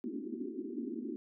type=band-pass noise; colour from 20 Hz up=pink; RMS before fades=-40 dBFS; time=0.04-1.16 s; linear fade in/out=0 ms; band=220 to 390 Hz; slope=96 dB/octave; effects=none